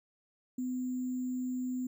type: tone with sample-and-hold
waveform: sine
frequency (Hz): 253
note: B3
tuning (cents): +42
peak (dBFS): -32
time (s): 0.58-1.87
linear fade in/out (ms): 5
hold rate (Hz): 7350
effects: none